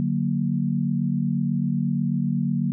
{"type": "chord", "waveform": "sine", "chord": "D augmented", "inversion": "none", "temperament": "equal", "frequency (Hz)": [146.83, 185, 233.1], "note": ["D3", "F#3", "A#3"], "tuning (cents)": [0, 0, 0], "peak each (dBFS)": -25, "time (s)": [0, 2.72], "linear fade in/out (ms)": 0, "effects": []}